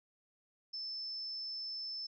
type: tone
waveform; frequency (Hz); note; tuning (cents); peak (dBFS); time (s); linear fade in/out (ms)
sine; 5274; E8; 0; -39; 0.73-2.07; 10
effects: none